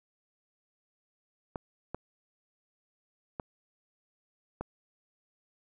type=clicks; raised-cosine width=1 ms; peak=-21 dBFS; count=4; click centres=1.558 / 1.946 / 3.398 / 4.61 s; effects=none